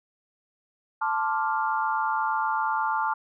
sine chord, D minor seventh, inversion second, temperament equal, 880 / 1046.5 / 1174.7 / 1396.9 Hz, A5 / C6 / D6 / F6, 0 / 0 / 0 / 0 cents, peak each -26 / -32 / -30 / -30 dBFS, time 1.01-3.14 s, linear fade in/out 10 ms, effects none

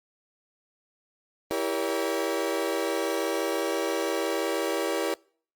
35% pulse chord, E diminished seventh, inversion none, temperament just, 329.6 / 395.6 / 474.7 / 569.6 Hz, E4 / G4 / Bb4 / Db5, 0 / +16 / +31 / +47 cents, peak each -30 dBFS, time 1.51-5.14 s, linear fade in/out 0 ms, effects noise-tail reverb RT60 0.5 s tail -26 dB re dry + Opus 32 kbps

